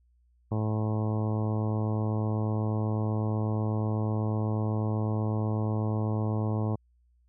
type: harmonic tone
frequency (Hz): 108.1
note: A2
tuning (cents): -30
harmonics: 1 / 2 / 3 / 4 / 5 / 6 / 7 / 8 / 9 / 10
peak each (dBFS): -27 / -33 / -37 / -39 / -41 / -43 / -44 / -45 / -46 / -47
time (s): 0.51-6.76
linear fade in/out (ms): 10
effects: added 60 Hz sine -62 dBFS peak until 7.28 s